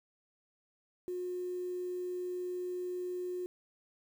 triangle tone, 360.7 Hz, F#4, 44 cents flat, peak -31 dBFS, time 1.08-3.46 s, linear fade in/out 0 ms, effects tanh soft clip ceiling -33 dBFS + 10-bit

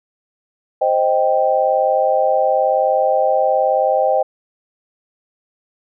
sine chord, C minor, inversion none, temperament equal, 523.3 / 622.3 / 784 Hz, C5 / Eb5 / G5, 0 / 0 / 0 cents, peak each -17 dBFS, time 0.81-4.23 s, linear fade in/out 10 ms, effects none

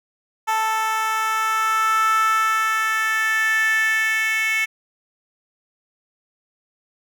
10% pulse tone with high-pass filter sweep, 440.1 Hz, A4, in tune, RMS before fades -20 dBFS, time 0.47-4.66 s, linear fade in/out 20 ms, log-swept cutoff 960 to 2100 Hz, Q 5.8, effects none

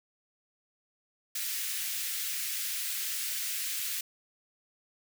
white high-pass noise, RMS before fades -34 dBFS, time 1.35-4.01 s, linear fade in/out 5 ms, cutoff 1700 Hz, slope 24 dB/octave, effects none

